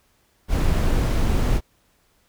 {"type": "noise", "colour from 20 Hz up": "brown", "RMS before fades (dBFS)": -19, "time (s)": [0.48, 1.61], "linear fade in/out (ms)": 50, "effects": ["pink hiss -63 dBFS RMS until 2.28 s"]}